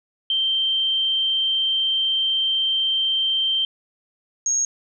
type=tone pair in turn; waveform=sine; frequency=3136 / 6557 Hz; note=G7 / G#8; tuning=0 / -23 cents; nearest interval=octave + minor second; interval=1277 cents; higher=second; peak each=-18 dBFS; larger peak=neither; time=0.3-3.65 / 4.46-4.65 s; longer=first; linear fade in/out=2 ms; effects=none